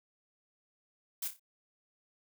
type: noise with echo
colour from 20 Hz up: blue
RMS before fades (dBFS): -36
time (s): 1.22-1.28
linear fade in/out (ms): 5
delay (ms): 29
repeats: 4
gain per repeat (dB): -8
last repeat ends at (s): 1.396
effects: none